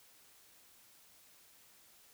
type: silence
effects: white hiss -63 dBFS RMS until 2.13 s